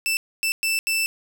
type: tone bursts at uneven times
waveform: sawtooth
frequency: 2656 Hz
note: E7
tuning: 12 cents sharp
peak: -17 dBFS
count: 4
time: 0.06-0.17 / 0.43-0.52 / 0.63-0.79 / 0.87-1.06 s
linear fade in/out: 0 ms
effects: none